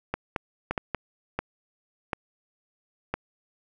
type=clicks; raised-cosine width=0.5 ms; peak=-12 dBFS; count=8; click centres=0.14 / 0.362 / 0.71 / 0.778 / 0.947 / 1.39 / 2.132 / 3.14 s; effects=none